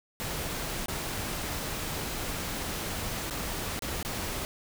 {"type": "noise with dropouts", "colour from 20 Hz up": "pink", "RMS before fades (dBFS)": -34, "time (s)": [0.2, 4.45], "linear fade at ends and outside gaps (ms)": 0, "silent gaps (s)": [[0.859, 0.883], [3.299, 3.308], [3.792, 3.822], [4.028, 4.049]], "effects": []}